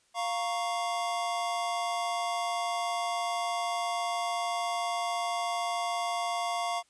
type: chord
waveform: square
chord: Bb minor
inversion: second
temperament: equal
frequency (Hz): 698.5 / 932.3 / 1108.7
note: F5 / Bb5 / Db6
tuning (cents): 0 / 0 / 0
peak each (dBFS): -32 / -38 / -36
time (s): 0.14-6.83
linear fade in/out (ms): 50
effects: white hiss -68 dBFS RMS until 6.89 s + resampled to 22050 Hz